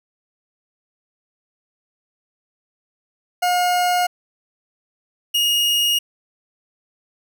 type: tone pair in turn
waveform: 40% pulse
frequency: 716 / 2864 Hz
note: F5 / F7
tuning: +43 / +43 cents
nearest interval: 2 octaves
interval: 2400 cents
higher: second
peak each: -15 dBFS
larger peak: neither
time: 3.42-4.07 / 5.34-5.99 s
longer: neither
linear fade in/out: 10 ms
effects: none